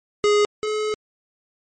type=tone pair in turn; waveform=square; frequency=415.3 / 427.5 Hz; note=G#4 / A4; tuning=0 / -50 cents; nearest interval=minor second; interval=50 cents; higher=second; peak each=-15 / -22 dBFS; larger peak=first; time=0.24-0.45 / 0.63-0.94 s; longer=second; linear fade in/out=0 ms; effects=MP3 32 kbps